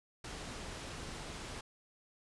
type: low-pass noise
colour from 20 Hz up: pink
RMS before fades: -45 dBFS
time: 0.24-1.61 s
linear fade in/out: 5 ms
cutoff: 8400 Hz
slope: 12 dB/octave
effects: resampled to 24000 Hz